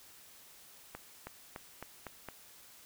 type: accelerating click train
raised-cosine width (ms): 0.5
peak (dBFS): -27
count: 6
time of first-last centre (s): 0.95-2.287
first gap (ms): 320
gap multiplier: 0.91
effects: white hiss -57 dBFS RMS until 2.85 s